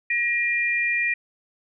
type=tone pair together; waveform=sine; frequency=1900 / 2404 Hz; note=A#6 / D7; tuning=+33 / +40 cents; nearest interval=major third; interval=407 cents; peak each=-23 dBFS; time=0.1-1.14 s; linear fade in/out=5 ms; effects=none